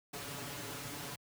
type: noise with comb filter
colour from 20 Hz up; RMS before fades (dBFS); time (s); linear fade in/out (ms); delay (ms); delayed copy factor
pink; -43; 0.13-1.16; 10; 7; +0.95
effects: high-pass 80 Hz 12 dB/octave